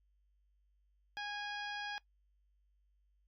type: harmonic tone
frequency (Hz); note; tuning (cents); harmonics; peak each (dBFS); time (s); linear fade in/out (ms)
824; G#5; -14; 1 / 2 / 3 / 4 / 5 / 6 / 7; -44 / -43 / -49 / -48 / -60 / -51 / -62; 1.17-1.98; 0
effects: noise-tail reverb RT60 0.1 s tail -19 dB re dry + added 50 Hz sine -70 dBFS peak until 3.27 s